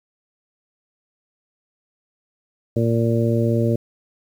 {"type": "harmonic tone", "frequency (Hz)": 115.7, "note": "A#2", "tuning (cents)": -13, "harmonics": [1, 2, 3, 4, 5], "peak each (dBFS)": [-19, -22, -24, -25, -26], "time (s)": [2.76, 3.76], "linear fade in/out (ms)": 5, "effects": ["8-bit"]}